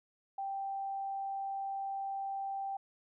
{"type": "tone", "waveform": "sine", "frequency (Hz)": 784, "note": "G5", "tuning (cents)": 0, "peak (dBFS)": -35, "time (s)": [0.38, 2.77], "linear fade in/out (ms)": 5, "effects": []}